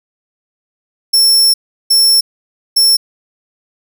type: tone bursts at uneven times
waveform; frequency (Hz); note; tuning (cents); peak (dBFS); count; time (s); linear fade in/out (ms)
sawtooth; 5400; E8; +41; -4; 3; 1.13-1.54 / 1.9-2.21 / 2.76-2.97; 10
effects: none